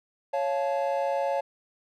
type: chord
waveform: triangle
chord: Db augmented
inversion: none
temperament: just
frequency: 554.4 / 693 / 866.2 Hz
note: Db5 / F5 / A5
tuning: 0 / -14 / -27 cents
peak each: -25 / -29 / -29 dBFS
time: 0.33-1.41 s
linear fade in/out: 10 ms
effects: none